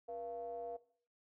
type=ring-modulated tone; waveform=triangle; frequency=103.83 Hz; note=G#2; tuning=in tune; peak=-37 dBFS; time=0.08-0.77 s; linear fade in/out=10 ms; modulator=584 Hz; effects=noise-tail reverb RT60 0.5 s tail -17 dB re dry